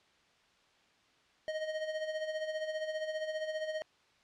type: tone with tremolo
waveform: square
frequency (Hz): 624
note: D#5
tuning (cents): +5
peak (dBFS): -33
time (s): 1.48-3.82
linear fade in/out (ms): 0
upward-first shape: sine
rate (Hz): 15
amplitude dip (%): 60
effects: white hiss -67 dBFS RMS until 4.23 s + low-pass 4000 Hz 12 dB/octave